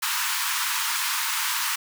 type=high-pass noise; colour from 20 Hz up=pink; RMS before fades=-26 dBFS; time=0.02-1.76 s; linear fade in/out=10 ms; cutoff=900 Hz; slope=96 dB/octave; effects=none